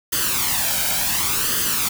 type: noise with flanger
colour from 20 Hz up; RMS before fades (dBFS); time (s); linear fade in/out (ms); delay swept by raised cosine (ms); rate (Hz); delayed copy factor
white; -21; 0.12-1.89; 10; 0.63 to 1.32; 0.69; +0.65
effects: none